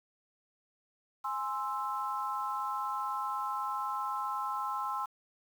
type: chord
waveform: sine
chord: Ab augmented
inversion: none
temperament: equal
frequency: 830.6 / 1046.5 / 1318.5 Hz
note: Ab5 / C6 / E6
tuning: 0 / 0 / 0 cents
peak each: -38 / -35 / -37 dBFS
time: 1.24-5.06 s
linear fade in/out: 10 ms
effects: 9-bit